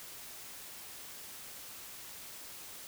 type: silence
effects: white hiss -48 dBFS RMS until 2.87 s